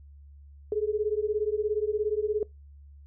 sine beating tone pair, 415.3 / 432.3 Hz, G#4 / A4, 0 / -31 cents, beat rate 17 Hz, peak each -28 dBFS, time 0.72-2.43 s, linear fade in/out 2 ms, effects noise-tail reverb RT60 0.2 s tail -23 dB re dry + added 71 Hz sine -47 dBFS peak until 3.06 s

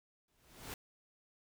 pink noise with exponential growth, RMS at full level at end -42 dBFS, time 0.28-0.74 s, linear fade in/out 2 ms, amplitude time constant 100 ms, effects none

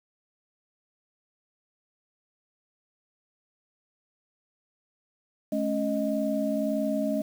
sine tone cluster, 215.6 / 277.3 / 621 Hz, A3 / C#4 / D#5, -35 / +1 / -3 cents, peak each -29 dBFS, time 5.52-7.22 s, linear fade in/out 5 ms, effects 8-bit

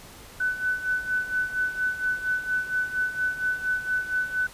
sine tone with tremolo, 1500 Hz, F#6, 23 cents sharp, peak -21 dBFS, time 0.4-4.47 s, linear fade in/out 5 ms, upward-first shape sine, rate 4.3 Hz, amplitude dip 75%, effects pink hiss -46 dBFS RMS until 4.53 s + resampled to 32000 Hz

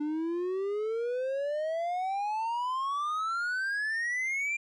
triangle exponential sweep, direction up, 293.7 to 2397 Hz, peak -27 dBFS, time 0-4.57 s, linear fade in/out 10 ms, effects resampled to 24000 Hz

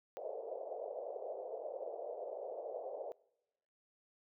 white band-pass noise, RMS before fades -44 dBFS, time 0.17-3.12 s, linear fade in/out 0 ms, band 450 to 660 Hz, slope 48 dB/octave, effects noise-tail reverb RT60 1.0 s tail -25 dB re dry

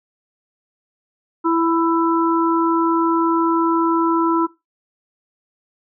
harmonic tone, 331.4 Hz, E4, 9 cents sharp, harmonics 1 / 3 / 4, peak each -16 / -21 / -22 dBFS, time 1.44-4.47 s, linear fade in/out 20 ms, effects noise-tail reverb RT60 0.2 s tail -17 dB re dry

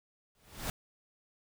pink noise with exponential growth, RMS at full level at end -33 dBFS, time 0.35-0.7 s, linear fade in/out 1 ms, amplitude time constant 74 ms, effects none

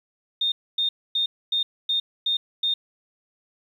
sine tone bursts, 3657 Hz, A#7, 34 cents flat, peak -20 dBFS, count 7, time 0.41-2.74 s, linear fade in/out 5 ms, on 110 ms, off 260 ms, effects 9-bit

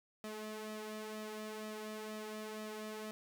sawtooth tone with flanger, 215.1 Hz, A3, 39 cents flat, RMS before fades -45 dBFS, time 0.24-3.11 s, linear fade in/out 0 ms, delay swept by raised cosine 1.6 to 3 ms, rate 2.1 Hz, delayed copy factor +0.65, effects none

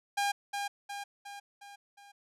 sawtooth tone with echo, 807 Hz, G#5, 50 cents flat, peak -24 dBFS, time 0.17-0.32 s, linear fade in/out 10 ms, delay 360 ms, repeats 5, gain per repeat -5 dB, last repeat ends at 2.12 s, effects low-pass 11000 Hz 12 dB/octave

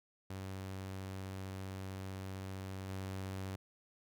sawtooth tone with level steps, 95.5 Hz, G2, 45 cents flat, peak -38 / -36 dBFS, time 0.3-3.56 s, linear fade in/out 5 ms, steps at 2.88 s, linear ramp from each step 20 ms, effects none

